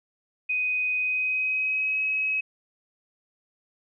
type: tone with pitch glide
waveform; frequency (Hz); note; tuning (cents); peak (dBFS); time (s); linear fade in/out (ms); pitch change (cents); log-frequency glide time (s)
sine; 2500 to 2554; D#7 to D#7; +8 to +45; -23; 0.49-2.41; 10; +37; 0.98-2
effects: none